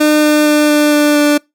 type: tone with pitch steps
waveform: 30% pulse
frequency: 302.6 / 300.9 / 299.1 / 297.4 / 295.7 / 294 Hz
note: D#4 / D4 / D4 / D4 / D4 / D4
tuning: -48 / +42 / +32 / +22 / +12 / +2 cents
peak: -5 dBFS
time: 0-1.38 s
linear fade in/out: 10 ms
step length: 230 ms
effects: noise-tail reverb RT60 0.2 s tail -25 dB re dry